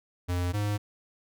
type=tone pair in turn; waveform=square; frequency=88.8 / 103.7 Hz; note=F2 / G#2; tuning=+29 / -2 cents; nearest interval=minor third; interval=269 cents; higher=second; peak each=-27 dBFS; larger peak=neither; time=0.28-0.53 / 0.53-0.78 s; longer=neither; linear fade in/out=20 ms; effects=none